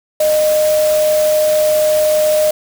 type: tone in noise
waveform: sine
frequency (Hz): 613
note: D#5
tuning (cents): -26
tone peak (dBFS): -10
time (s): 0.2-2.51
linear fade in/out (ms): 5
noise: white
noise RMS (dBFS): -24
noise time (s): 0.2-2.51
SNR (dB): +11
effects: none